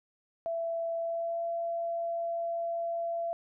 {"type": "tone with pitch glide", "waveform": "sine", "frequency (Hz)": [667, 676.3], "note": ["E5", "E5"], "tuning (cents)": [20, 44], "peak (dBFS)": -30, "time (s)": [0.46, 3.33], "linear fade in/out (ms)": 0, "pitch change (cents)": 24, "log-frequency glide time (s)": [0.97, 1.45], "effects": []}